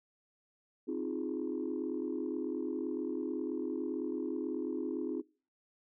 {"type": "chord", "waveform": "sine", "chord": "F minor seventh", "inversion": "second", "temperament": "equal", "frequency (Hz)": [261.6, 311.1, 349.2, 415.3], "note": ["C4", "Eb4", "F4", "Ab4"], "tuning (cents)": [0, 0, 0, 0], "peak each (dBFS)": [-38, -38, -38, -40], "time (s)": [0.87, 5.22], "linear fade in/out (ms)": 20, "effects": ["noise-tail reverb RT60 0.4 s tail -24 dB re dry", "tanh soft clip ceiling -26 dBFS"]}